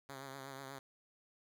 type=tone with vibrato; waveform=5% pulse; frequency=135.7 Hz; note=C#3; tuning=36 cents flat; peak=-35 dBFS; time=0.09-0.79 s; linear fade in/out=2 ms; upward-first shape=triangle; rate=8.2 Hz; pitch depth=55 cents each way; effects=none